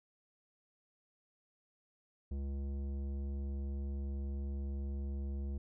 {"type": "tone with tanh clipping", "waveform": "triangle", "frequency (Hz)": 69.3, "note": "C#2", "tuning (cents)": 0, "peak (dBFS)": -38, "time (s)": [2.31, 5.58], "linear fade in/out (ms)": 5, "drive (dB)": 17, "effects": []}